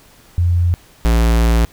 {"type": "tone pair in turn", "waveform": ["sine", "square"], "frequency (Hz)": [87.2, 57.18], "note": ["F2", "A#1"], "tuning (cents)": [-2, -33], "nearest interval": "perfect fifth", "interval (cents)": 731, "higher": "first", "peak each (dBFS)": -11, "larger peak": "neither", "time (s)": [[0.38, 0.74], [1.05, 1.65]], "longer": "second", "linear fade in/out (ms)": 0, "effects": ["pink hiss -47 dBFS RMS until 1.72 s"]}